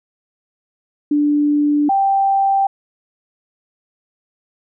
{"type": "tone pair in turn", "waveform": "sine", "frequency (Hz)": [293.7, 784.1], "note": ["D4", "G5"], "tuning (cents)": [0, 0], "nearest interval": "octave + perfect fourth", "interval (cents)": 1700, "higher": "second", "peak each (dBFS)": -12, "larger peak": "neither", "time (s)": [[1.11, 1.89], [1.89, 2.67]], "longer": "neither", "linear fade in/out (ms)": 5, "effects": []}